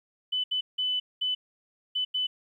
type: tone bursts at uneven times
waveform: sine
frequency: 3001 Hz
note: F#7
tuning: 24 cents sharp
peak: -25 dBFS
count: 6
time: 0.32-0.44 / 0.51-0.61 / 0.78-1 / 1.21-1.35 / 1.95-2.05 / 2.14-2.27 s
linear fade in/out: 10 ms
effects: 11-bit